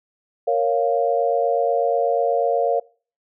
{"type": "chord", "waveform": "sine", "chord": "Bb minor", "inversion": "none", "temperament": "equal", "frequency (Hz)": [466.2, 554.4, 698.5], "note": ["Bb4", "Db5", "F5"], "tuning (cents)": [0, 0, 0], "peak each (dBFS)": -21, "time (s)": [0.47, 2.8], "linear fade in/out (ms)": 10, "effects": ["noise-tail reverb RT60 0.4 s tail -23 dB re dry"]}